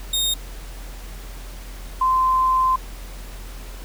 sawtooth / sine tone pair in turn, 3700 / 1036.4 Hz, A#7 / C6, -14 / -17 cents, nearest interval octave + minor seventh, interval 2203 cents, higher first, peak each -16 / -15 dBFS, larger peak second, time 0.13-0.34 / 2.01-2.76 s, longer second, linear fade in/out 5 ms, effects added 43 Hz sine -33 dBFS peak until 3.84 s + pink hiss -42 dBFS RMS until 3.84 s

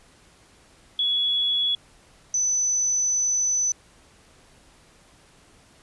sine tone pair in turn, 3377 / 6017 Hz, G#7 / F#8, +28 / +28 cents, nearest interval minor seventh, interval 1000 cents, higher second, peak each -20 dBFS, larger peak neither, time 0.99-1.75 / 2.34-3.72 s, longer second, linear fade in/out 2 ms, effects pink hiss -55 dBFS RMS until 5.82 s + resampled to 24000 Hz

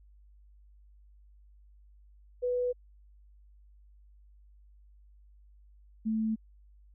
sine tone pair in turn, 493.9 / 220 Hz, B4 / A3, 0 / 0 cents, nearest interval octave + major second, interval 1400 cents, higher first, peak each -27 dBFS, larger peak neither, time 2.42-2.73 / 6.05-6.36 s, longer neither, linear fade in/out 20 ms, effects added 50 Hz sine -55 dBFS peak until 6.94 s

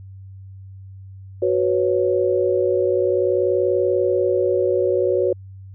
sine chord, F# suspended fourth, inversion none, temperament equal, 370 / 493.9 / 554.4 Hz, F#4 / B4 / C#5, 0 / 0 / 0 cents, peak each -19 / -21 / -21 dBFS, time 1.42-5.33 s, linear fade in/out 5 ms, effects added 96 Hz sine -36 dBFS peak until 5.74 s

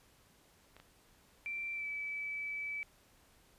clicks, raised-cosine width 0.3 ms, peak -38 dBFS, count 2, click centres 0.766 / 0.8 s
sine tone with pitch glide, 2349 to 2302 Hz, D7 to D7, 0 to -35 cents, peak -37 dBFS, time 1.46-2.83 s, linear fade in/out 0 ms, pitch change -35 cents, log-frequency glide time 1.74-1.87 s
effects pink hiss -66 dBFS RMS until 3.58 s + resampled to 32000 Hz

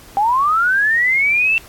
sine linear sweep, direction up, 780 to 2700 Hz, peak -12 dBFS, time 0.17-1.58 s, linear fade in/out 0 ms, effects pink hiss -42 dBFS RMS until 1.68 s + AAC 64 kbps

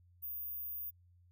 sine tone, 14917 Hz, A#9, in tune, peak -39 dBFS, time 0.22-0.91 s, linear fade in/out 20 ms, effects added 88 Hz sine -62 dBFS peak until 1.31 s

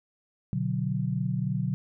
sine chord, B minor, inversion none, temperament equal, 123.47 / 146.83 / 185 Hz, B2 / D3 / F#3, 0 / 0 / 0 cents, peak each -30 dBFS, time 0.53-1.74 s, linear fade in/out 0 ms, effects none

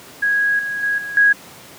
sine tone with level steps, 1653 Hz, G#6, 9 cents flat, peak -14 / -21 / -16 / -25 / -9 dBFS, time 0.22-1.33 s, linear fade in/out 10 ms, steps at 0.59 / 0.83 / 0.98 / 1.17 s, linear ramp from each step 2 ms, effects pink hiss -40 dBFS RMS until 1.78 s + high-pass 150 Hz 12 dB/octave

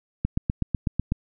click train, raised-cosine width 5 ms, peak -10 dBFS, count 8, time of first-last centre 0.25-1.121 s, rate 8.04 Hz, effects none

